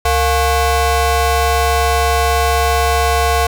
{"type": "ring-modulated tone", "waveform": "25% pulse", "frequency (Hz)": 388.3, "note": "G4", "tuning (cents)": -16, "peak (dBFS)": -5, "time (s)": [0.05, 3.47], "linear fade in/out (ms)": 5, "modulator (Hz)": 318, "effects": []}